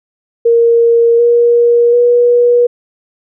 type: tone with pitch steps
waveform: sine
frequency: 466.2 / 474.3 / 482.6 Hz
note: A#4 / A#4 / B4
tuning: 0 / +30 / -40 cents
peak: -5 dBFS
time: 0.45-2.67 s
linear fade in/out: 10 ms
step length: 740 ms
effects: none